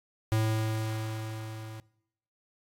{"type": "tone with level ramp", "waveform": "square", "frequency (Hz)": 110, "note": "A2", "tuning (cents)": 0, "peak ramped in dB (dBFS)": [-24, -41], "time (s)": [0.32, 1.8], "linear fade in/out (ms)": 0, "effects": ["noise-tail reverb RT60 0.8 s tail -22 dB re dry", "AAC 48 kbps"]}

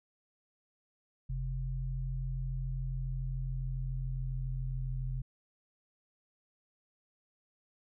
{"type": "tone pair together", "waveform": "sine", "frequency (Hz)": [43.65, 130.81], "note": ["F1", "C3"], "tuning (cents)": [0, 0], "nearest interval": "octave + perfect fifth", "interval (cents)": 1900, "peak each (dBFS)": [-35, -36], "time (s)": [1.29, 5.22], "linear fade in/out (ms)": 10, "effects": []}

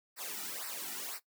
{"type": "noise with flanger", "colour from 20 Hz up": "white", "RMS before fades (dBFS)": -41, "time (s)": [0.16, 1.2], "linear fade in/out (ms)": 50, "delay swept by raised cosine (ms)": [0.29, 1.89], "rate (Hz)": 2, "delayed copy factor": -1, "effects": ["noise-tail reverb RT60 0.1 s tail -17 dB re dry", "high-pass 200 Hz 12 dB/octave"]}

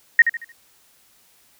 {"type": "tone with echo", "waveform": "sine", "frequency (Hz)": 1864.7, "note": "A#6", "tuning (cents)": 0, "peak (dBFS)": -6, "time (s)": [0.19, 0.22], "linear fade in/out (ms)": 2, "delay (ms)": 75, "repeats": 4, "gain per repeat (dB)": -9, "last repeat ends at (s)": 0.52, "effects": ["white hiss -57 dBFS RMS until 1.59 s"]}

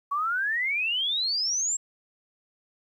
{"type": "exponential sweep", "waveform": "sine", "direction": "up", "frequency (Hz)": [1108.7, 7630], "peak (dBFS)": -24, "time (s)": [0.11, 1.77], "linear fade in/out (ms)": 10, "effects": ["10-bit"]}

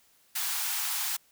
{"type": "high-pass noise", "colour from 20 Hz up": "white", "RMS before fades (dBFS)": -31, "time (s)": [0.35, 1.17], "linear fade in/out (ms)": 10, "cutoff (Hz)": 750, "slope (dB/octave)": 96, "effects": ["white hiss -64 dBFS RMS until 1.31 s"]}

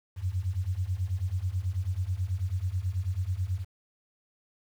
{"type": "beating tone pair", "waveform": "sine", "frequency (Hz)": [87.31, 96.51], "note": ["F2", "G2"], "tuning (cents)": [0, -27], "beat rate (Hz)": 9.2, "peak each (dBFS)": [-31, -30], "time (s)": [0.16, 3.65], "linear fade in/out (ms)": 50, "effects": ["9-bit"]}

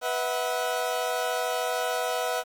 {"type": "chord", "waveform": "30% pulse", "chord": "B suspended fourth", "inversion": "none", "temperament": "equal with one note detuned", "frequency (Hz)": [493.9, 646.8, 740], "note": ["B4", "E5", "F#5"], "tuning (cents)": [0, -33, 0], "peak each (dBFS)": -28, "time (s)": [0.01, 2.44], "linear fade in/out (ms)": 50, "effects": ["9-bit"]}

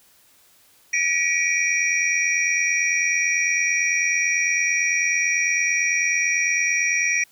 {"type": "tone cluster", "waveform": "sine", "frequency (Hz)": [1922, 2270, 2350, 2439, 5730], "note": ["B6", "C#7", "D7", "D#7", "F8"], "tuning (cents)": [-48, 41, 1, -35, 44], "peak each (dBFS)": -25, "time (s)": [0.93, 7.24], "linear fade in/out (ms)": 5, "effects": ["white hiss -56 dBFS RMS until 7.31 s"]}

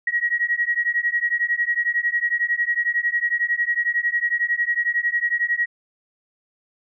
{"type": "beating tone pair", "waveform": "sine", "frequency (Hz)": [1897, 1908], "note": ["A#6", "A#6"], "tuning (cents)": [30, 40], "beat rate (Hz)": 11, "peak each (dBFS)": -22, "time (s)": [0.07, 5.66], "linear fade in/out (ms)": 5, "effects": []}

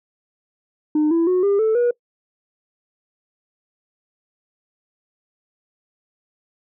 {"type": "tone with pitch steps", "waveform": "sine", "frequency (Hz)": [303.8, 333.2, 365.5, 400.9, 439.7, 482.3], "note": ["D#4", "E4", "F#4", "G4", "A4", "B4"], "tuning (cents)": [-41, 19, -21, 39, -1, -41], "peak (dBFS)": -12, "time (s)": [0.95, 1.91], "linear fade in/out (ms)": 5, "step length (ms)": 160, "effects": ["noise-tail reverb RT60 0.1 s tail -23 dB re dry", "tanh soft clip ceiling -13 dBFS"]}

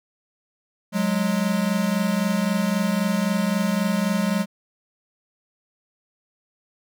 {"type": "tone pair together", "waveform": "square", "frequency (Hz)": [183.9, 207.7], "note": ["F#3", "G#3"], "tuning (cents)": [-10, 0], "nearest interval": "major second", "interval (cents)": 210, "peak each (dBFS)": [-24, -23], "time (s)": [0.92, 4.46], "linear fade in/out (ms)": 50, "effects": []}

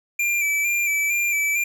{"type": "tone with vibrato", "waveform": "square", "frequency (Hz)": 2349, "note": "D7", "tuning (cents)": 0, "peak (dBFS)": -20, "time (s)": [0.19, 1.64], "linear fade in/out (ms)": 5, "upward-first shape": "square", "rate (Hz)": 2.2, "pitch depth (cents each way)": 29, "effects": []}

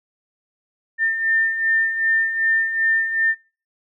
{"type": "beating tone pair", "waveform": "sine", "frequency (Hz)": [1800, 1802.6], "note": ["A6", "A6"], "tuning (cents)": [39, 41], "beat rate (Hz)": 2.6, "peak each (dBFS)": [-25, -18], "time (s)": [0.98, 3.35], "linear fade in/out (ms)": 50, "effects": ["noise-tail reverb RT60 0.4 s tail -24 dB re dry"]}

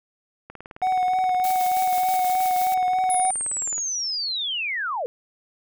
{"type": "click train", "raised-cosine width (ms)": 0.5, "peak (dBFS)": -24, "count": 63, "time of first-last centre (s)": [0.5, 3.78], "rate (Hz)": 18.9}
{"type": "tone with vibrato", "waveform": "triangle", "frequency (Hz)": 740, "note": "F#5", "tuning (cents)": 0, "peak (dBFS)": -17, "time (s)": [0.82, 3.31], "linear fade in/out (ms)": 5, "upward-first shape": "triangle", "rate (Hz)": 3.3, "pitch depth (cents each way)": 23}
{"type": "noise with tremolo", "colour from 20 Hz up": "blue", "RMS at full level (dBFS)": -32, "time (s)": [1.44, 2.74], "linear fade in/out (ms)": 0, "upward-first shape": "square", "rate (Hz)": 6.2, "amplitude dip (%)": 30}
{"type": "linear sweep", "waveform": "sine", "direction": "down", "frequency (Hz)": [10100, 448.1], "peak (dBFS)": -24, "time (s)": [3.1, 5.06], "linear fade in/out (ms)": 0}
{"effects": []}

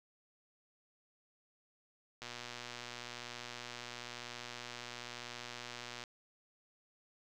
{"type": "click train", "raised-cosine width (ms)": 0.2, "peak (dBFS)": -27, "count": 463, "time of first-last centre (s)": [2.22, 6.038], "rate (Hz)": 121, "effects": []}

